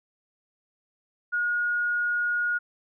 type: tone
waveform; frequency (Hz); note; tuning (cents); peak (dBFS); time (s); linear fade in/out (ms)
sine; 1440; F#6; -47; -23; 1.32-2.59; 20
effects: none